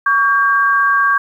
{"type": "tone pair together", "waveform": "sine", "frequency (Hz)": [1129, 1600.3], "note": ["C#6", "G6"], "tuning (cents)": [31, 35], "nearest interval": "tritone", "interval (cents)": 604, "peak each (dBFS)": -13, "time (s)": [0.06, 1.18], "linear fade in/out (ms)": 5, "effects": ["8-bit"]}